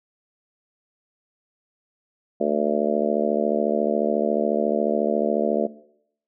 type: harmonic tone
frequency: 74.1 Hz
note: D2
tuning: 16 cents sharp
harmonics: 3 / 4 / 5 / 6 / 7 / 8 / 9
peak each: -27 / -31 / -26 / -26 / -28 / -26 / -27 dBFS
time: 2.4-5.67 s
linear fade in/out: 10 ms
effects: noise-tail reverb RT60 0.7 s tail -19 dB re dry